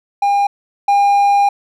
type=tone pair in turn; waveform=triangle; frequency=806 / 806 Hz; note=G5 / G5; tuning=+48 / +48 cents; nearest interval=unison; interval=0 cents; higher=neither; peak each=-9 / -7 dBFS; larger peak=second; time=0.22-0.47 / 0.88-1.49 s; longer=second; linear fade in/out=5 ms; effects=none